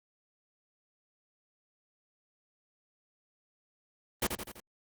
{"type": "noise with echo", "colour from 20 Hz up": "pink", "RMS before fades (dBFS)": -29, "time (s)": [4.22, 4.27], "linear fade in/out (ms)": 5, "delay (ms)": 83, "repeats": 4, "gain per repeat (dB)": -5, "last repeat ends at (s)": 4.602, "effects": ["Opus 32 kbps"]}